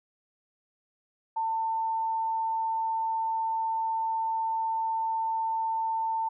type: tone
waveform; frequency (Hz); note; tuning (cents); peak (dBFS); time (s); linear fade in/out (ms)
sine; 896; A5; +31; -26; 1.36-6.29; 10
effects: none